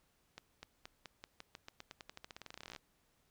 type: accelerating click train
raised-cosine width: 0.2 ms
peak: -30 dBFS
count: 30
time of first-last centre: 0.38-2.762 s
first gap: 250 ms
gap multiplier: 0.9
effects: pink hiss -75 dBFS RMS until 3.3 s